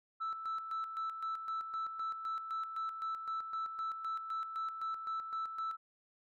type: tone with tremolo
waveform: sine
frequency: 1318.5 Hz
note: E6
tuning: in tune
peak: -33 dBFS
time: 0.2-5.77 s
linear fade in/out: 20 ms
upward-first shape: square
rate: 3.9 Hz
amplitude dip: 60%
effects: tanh soft clip ceiling -33 dBFS